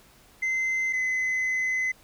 sine tone pair in turn, 2066 / 2035 Hz, C7 / C7, -22 / -49 cents, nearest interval unison, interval 27 cents, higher first, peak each -21 dBFS, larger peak neither, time 0.42-0.93 / 0.93-1.92 s, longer second, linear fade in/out 10 ms, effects tanh soft clip ceiling -23 dBFS + pink hiss -56 dBFS RMS until 2.03 s

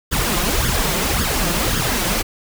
pink noise with flanger, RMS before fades -19 dBFS, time 0.11-2.23 s, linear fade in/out 20 ms, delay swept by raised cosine 0.59 to 5.79 ms, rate 1.8 Hz, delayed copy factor +0.75, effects none

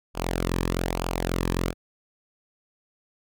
sawtooth tone with flanger, 43.77 Hz, F1, 5 cents sharp, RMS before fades -27 dBFS, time 0.14-1.74 s, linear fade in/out 50 ms, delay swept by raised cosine 0.51 to 1.43 ms, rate 1.1 Hz, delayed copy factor -0.65, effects none

